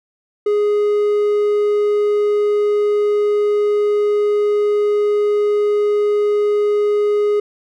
triangle tone, 415.3 Hz, G#4, in tune, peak -11 dBFS, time 0.46-7.4 s, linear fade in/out 5 ms, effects none

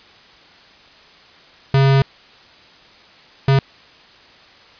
square tone bursts at uneven times, 136.2 Hz, C#3, 30 cents flat, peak -11 dBFS, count 2, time 1.74-2.02 / 3.48-3.59 s, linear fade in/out 2 ms, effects white hiss -46 dBFS RMS until 4.79 s + resampled to 11025 Hz

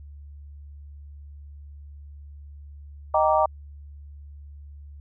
sine chord, Eb major seventh, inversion none, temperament just, 622.3 / 777.8 / 933.4 / 1166.7 Hz, Eb5 / G5 / Bb5 / D6, 0 / -14 / +2 / -12 cents, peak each -21 / -23 / -23 / -25 dBFS, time 3.14-3.46 s, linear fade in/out 5 ms, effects added 72 Hz sine -40 dBFS peak until 5 s

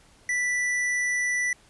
sine tone with hard clipping, 1973 Hz, B6, 2 cents flat, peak -25 dBFS, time 0.29-1.53 s, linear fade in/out 2 ms, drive 12 dB, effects pink hiss -57 dBFS RMS until 1.69 s + resampled to 24000 Hz

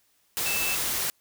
sine tone in noise, 2637 Hz, E7, in tune, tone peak -29 dBFS, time 0.46-0.75 s, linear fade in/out 0 ms, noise white, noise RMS -28 dBFS, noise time 0.37-1.1 s, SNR -4 dB, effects white hiss -67 dBFS RMS until 1.2 s

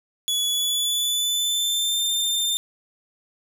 sawtooth tone with pitch glide, 3401 to 3593 Hz, G#7 to A7, +40 to +36 cents, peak -18 dBFS, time 0.28-2.57 s, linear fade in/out 0 ms, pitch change +96 cents, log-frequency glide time 0.48-2.03 s, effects none

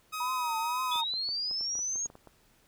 sawtooth tone, 1262 Hz, D#6, 24 cents sharp, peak -30 dBFS, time 0.12-1.02 s, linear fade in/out 20 ms
sine tone with vibrato, 961 Hz, B5, 48 cents flat, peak -30 dBFS, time 0.2-1.04 s, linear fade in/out 5 ms, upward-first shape triangle, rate 2 Hz, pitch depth 140 cents each way
sine linear sweep, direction up, 3408 to 6645 Hz, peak -30 dBFS, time 0.91-2.07 s, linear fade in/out 10 ms
clicks, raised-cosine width 1 ms, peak -35 dBFS, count 12, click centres 0.958 / 1.138 / 1.29 / 1.512 / 1.61 / 1.754 / 1.791 / 1.958 / 2.059 / 2.101 / 2.154 / 2.273 s
effects pink hiss -65 dBFS RMS until 2.67 s

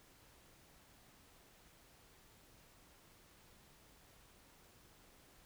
silence, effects pink hiss -65 dBFS RMS until 5.45 s

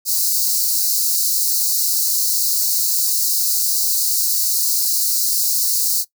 white high-pass noise, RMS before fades -18 dBFS, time 0.05-6.05 s, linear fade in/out 50 ms, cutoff 4100 Hz, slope 96 dB/octave, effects noise-tail reverb RT60 0.1 s tail -18 dB re dry

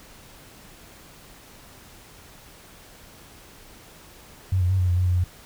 sine tone with pitch steps, 93.7 / 89.5 / 94.8 / 90.7 / 88.3 / 90.9 / 89.8 / 89.2 Hz, F#2 / F2 / F#2 / F#2 / F2 / F#2 / F2 / F2, +22 / +43 / +43 / -34 / +20 / -30 / +49 / +37 cents, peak -18 dBFS, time 4.52-5.24 s, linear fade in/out 5 ms, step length 90 ms, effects pink hiss -48 dBFS RMS until 5.45 s

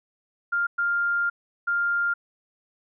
sine tone bursts at uneven times, 1400 Hz, F6, 4 cents sharp, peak -21 dBFS, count 3, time 0.52-0.67 / 0.78-1.3 / 1.67-2.14 s, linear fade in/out 10 ms, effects none

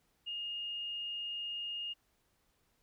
sine tone, 2842 Hz, F7, 30 cents sharp, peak -37 dBFS, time 0.26-1.94 s, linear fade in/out 20 ms, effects pink hiss -75 dBFS RMS until 2.82 s

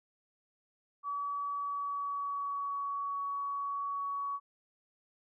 sine tone with pitch glide, 1141 to 1125.3 Hz, C#6 to C#6, +50 to +26 cents, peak -33 dBFS, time 1.03-4.4 s, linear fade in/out 50 ms, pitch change -24 cents, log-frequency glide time 1.56-2.86 s, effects none

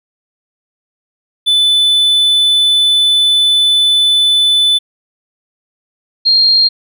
triangle / sine tone pair in turn, 3500 / 4215 Hz, A7 / C8, -10 / +12 cents, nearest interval minor third, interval 322 cents, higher second, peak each -6 dBFS, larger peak neither, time 1.46-4.79 / 6.25-6.69 s, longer first, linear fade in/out 20 ms, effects none

